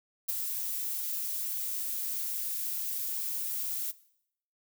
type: noise with ADSR envelope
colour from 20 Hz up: violet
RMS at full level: -28 dBFS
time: 0.28-3.92 s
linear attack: 15 ms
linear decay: 17 ms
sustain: -6 dB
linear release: 19 ms
effects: noise-tail reverb RT60 0.7 s tail -19 dB re dry